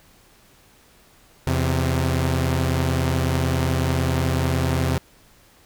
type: tone pair together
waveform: sawtooth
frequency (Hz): 83.58 / 130.81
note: E2 / C3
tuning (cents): +24 / 0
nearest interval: minor sixth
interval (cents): 776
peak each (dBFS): -18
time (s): 1.47-4.98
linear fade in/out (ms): 0
effects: pink hiss -54 dBFS RMS until 5.65 s